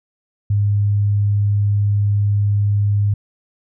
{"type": "tone", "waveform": "sine", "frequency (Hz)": 102.3, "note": "G#2", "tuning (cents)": -26, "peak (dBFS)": -13, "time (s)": [0.5, 3.14], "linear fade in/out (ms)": 5, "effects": []}